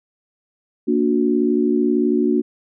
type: chord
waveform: sine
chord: Bb augmented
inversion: none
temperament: just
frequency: 233.1 / 291.4 / 364.2 Hz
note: Bb3 / D4 / F#4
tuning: 0 / -13 / -27 cents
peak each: -19 dBFS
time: 0.87-2.42 s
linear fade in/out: 20 ms
effects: none